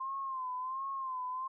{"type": "tone with vibrato", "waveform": "sine", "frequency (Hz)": 1046.5, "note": "C6", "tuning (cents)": 0, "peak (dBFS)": -35, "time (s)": [0, 1.48], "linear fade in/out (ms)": 10, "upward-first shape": "sine", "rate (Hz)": 1.4, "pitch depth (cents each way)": 72, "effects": []}